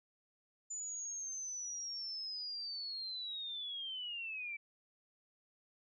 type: linear sweep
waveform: sine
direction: down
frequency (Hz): 7040 to 2300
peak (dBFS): -40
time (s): 0.7-4.57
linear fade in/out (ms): 10
effects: none